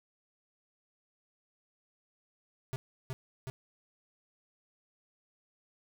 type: tone with echo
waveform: square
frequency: 130.81 Hz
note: C3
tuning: in tune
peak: -34 dBFS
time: 2.73-2.76 s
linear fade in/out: 0 ms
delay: 370 ms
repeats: 2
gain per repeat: -2 dB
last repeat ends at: 3.5 s
effects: none